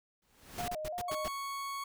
pink noise with exponential growth, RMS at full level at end -37 dBFS, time 0.22-0.68 s, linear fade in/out 2 ms, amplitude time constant 100 ms
pink noise bursts, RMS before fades -41 dBFS, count 6, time 0.58-1.281 s, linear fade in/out 2 ms, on 36 ms, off 97 ms
sine tone with vibrato, 662 Hz, E5, 7 cents sharp, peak -36 dBFS, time 0.58-1.28 s, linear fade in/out 10 ms, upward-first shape square, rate 2.9 Hz, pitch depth 120 cents each way
40% pulse tone, 1108.7 Hz, C#6, in tune, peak -36 dBFS, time 1.08-1.84 s, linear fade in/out 5 ms
effects none

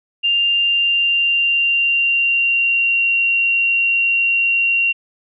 sine tone with pitch glide, 2794 to 2754 Hz, F7 to F7, 0 to -25 cents, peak -13 dBFS, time 0.23-4.93 s, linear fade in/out 20 ms, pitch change -25 cents, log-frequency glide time 0.5-3.1 s, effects none

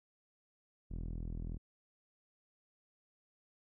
sawtooth tone with low-pass filter, 41.17 Hz, E1, 1 cent flat, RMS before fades -41 dBFS, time 0.9-1.58 s, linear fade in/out 20 ms, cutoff 250 Hz, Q 0.99, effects none

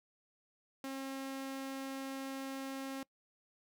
sawtooth tone, 269.3 Hz, C#4, 50 cents flat, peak -36 dBFS, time 0.84-3.03 s, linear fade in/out 2 ms, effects noise-tail reverb RT60 0.1 s tail -23 dB re dry

